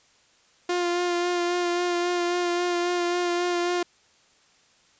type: tone with vibrato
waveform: sawtooth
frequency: 351.3 Hz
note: F4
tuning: 10 cents sharp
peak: -19 dBFS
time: 0.69-3.83 s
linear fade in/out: 5 ms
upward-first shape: sine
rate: 3.7 Hz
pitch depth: 19 cents each way
effects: white hiss -60 dBFS RMS until 4.99 s + resampled to 16000 Hz